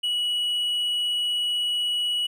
triangle tone, 2929 Hz, F#7, 18 cents flat, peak -21 dBFS, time 0.03-2.27 s, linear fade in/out 10 ms, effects none

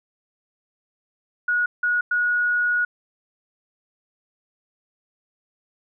sine tone bursts at uneven times, 1454 Hz, F#6, 31 cents flat, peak -18 dBFS, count 3, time 1.48-1.66 / 1.83-2.01 / 2.11-2.85 s, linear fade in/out 5 ms, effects none

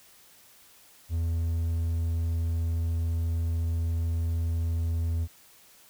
triangle tone, 83 Hz, E2, 12 cents sharp, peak -23 dBFS, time 1.09-5.28 s, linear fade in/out 50 ms, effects white hiss -56 dBFS RMS until 5.89 s

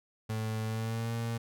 35% pulse tone with pitch glide, 110 to 115.67 Hz, A2 to A#2, 0 to -13 cents, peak -30 dBFS, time 0.29-1.38 s, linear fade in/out 10 ms, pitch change +87 cents, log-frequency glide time 0.65-1.12 s, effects none

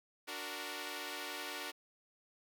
5% pulse chord, D augmented, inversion none, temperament equal, 293.7 / 370 / 466.2 Hz, D4 / F#4 / A#4, 0 / 0 / 0 cents, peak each -34 dBFS, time 0.27-1.72 s, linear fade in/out 20 ms, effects none

